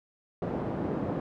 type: band-pass noise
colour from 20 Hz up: pink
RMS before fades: -32 dBFS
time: 0.42-1.2 s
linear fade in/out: 2 ms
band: 150 to 600 Hz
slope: 12 dB/octave
effects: none